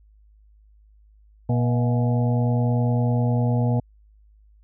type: harmonic tone with a mistuned harmonic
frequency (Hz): 120.5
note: B2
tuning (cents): -42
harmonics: 1 / 2 / 4 / 5 / 6 / 7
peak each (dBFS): -19 / -25 / -31 / -33 / -35 / -36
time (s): 1.49-3.8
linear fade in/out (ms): 5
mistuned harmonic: 5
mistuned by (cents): +86
effects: added 52 Hz sine -51 dBFS peak until 4.63 s